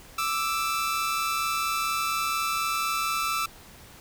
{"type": "tone pair together", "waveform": "sawtooth", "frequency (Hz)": [1178, 1322.3], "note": ["D6", "E6"], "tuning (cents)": [5, 5], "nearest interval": "major second", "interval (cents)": 200, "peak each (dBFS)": [-27, -23], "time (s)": [0.18, 3.46], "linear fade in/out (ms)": 5, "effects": ["pink hiss -49 dBFS RMS until 4 s"]}